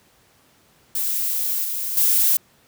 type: noise with level steps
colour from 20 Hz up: violet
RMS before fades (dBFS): -23 / -26 / -17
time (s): 0.95-2.37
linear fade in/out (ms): 5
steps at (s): 1.64 / 1.97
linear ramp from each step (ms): 2
effects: pink hiss -57 dBFS RMS until 2.67 s + high-pass 80 Hz 12 dB/octave